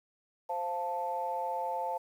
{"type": "chord", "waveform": "sine", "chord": "F major", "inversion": "second", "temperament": "equal with one note detuned", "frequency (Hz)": [523.3, 694, 880], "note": ["C5", "F5", "A5"], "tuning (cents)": [0, -11, 0], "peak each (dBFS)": [-37, -37, -33], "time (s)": [0.49, 1.98], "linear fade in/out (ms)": 10, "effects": ["tanh soft clip ceiling -22 dBFS", "10-bit"]}